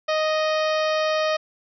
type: harmonic tone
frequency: 622.3 Hz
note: D#5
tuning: in tune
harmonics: 1 / 2 / 3 / 4 / 5 / 6 / 7 / 8 / 9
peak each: -21 / -27 / -31 / -33 / -35 / -37 / -38 / -39 / -40 dBFS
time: 0.08-1.37 s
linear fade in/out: 10 ms
effects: none